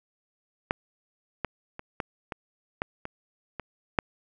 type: clicks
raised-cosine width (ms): 0.5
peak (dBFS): -9 / -13 / -23 / -14 / -18 / -12 / -20 / -19 / -6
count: 9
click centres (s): 0.709 / 1.447 / 1.794 / 2.002 / 2.322 / 2.819 / 3.054 / 3.597 / 3.988
effects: none